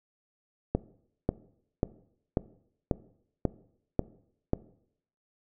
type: click train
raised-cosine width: 2 ms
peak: -11 dBFS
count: 8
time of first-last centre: 0.75-4.534 s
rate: 1.85 Hz
effects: noise-tail reverb RT60 0.7 s tail -19 dB re dry